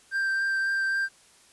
triangle tone with vibrato, 1576 Hz, G6, 9 cents sharp, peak -22 dBFS, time 0.11-1.09 s, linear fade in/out 50 ms, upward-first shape triangle, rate 3.7 Hz, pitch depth 13 cents each way, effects white hiss -57 dBFS RMS until 1.52 s + resampled to 24000 Hz

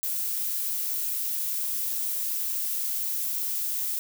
violet noise, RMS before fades -29 dBFS, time 0.03-3.99 s, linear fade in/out 0 ms, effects none

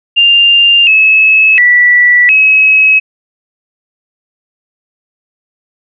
sine tone with pitch steps, 2796 / 2587 / 1957 / 2562 Hz, F7 / E7 / B6 / E7, +1 / -33 / -16 / -50 cents, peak -3 dBFS, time 0.16-3 s, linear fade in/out 20 ms, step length 710 ms, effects none

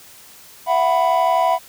triangle chord, E suspended second, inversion none, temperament equal with one note detuned, 668.1 / 740 / 987.8 Hz, E5 / F#5 / B5, +23 / 0 / 0 cents, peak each -16 dBFS, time 0.66-1.59 s, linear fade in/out 50 ms, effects tanh soft clip ceiling -5 dBFS + white hiss -44 dBFS RMS until 1.68 s

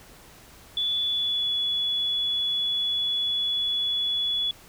sine tone with pitch glide, 3447 to 3405 Hz, A7 to G#7, -36 to +42 cents, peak -23 dBFS, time 0.77-4.51 s, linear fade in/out 2 ms, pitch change -22 cents, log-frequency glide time 1.03-1.54 s, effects pink hiss -50 dBFS RMS until 4.68 s

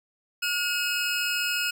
25% pulse tone pair together, 1433 / 2557 Hz, F6 / D#7, +44 / +47 cents, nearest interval minor seventh, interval 1003 cents, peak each -24 dBFS, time 0.42-1.71 s, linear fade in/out 10 ms, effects none

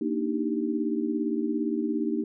sine chord, Eb major seventh, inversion second, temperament equal, 233.1 / 293.7 / 311.1 / 392 Hz, Bb3 / D4 / Eb4 / G4, 0 / 0 / 0 / 0 cents, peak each -30 / -31 / -29 / -33 dBFS, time 0.01-2.24 s, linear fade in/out 5 ms, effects none

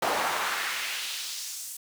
brown noise with high-pass filter sweep, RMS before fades -31 dBFS, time 0.02-1.77 s, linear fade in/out 5 ms, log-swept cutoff 630 to 8700 Hz, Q 1.3, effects none

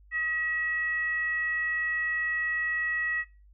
sine tone with frequency modulation, 1921 Hz, B6, 48 cents flat, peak -26 dBFS, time 0.11-3.25 s, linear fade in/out 50 ms, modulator 658 Hz, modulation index 0.3, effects noise-tail reverb RT60 0.3 s tail -23 dB re dry + added 50 Hz sine -53 dBFS peak until 3.53 s

